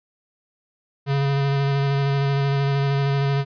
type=tone with vibrato; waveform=square; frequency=139.2 Hz; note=C#3; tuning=8 cents sharp; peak=-19 dBFS; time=1.06-3.45 s; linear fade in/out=50 ms; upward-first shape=square; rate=13 Hz; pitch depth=13 cents each way; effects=resampled to 11025 Hz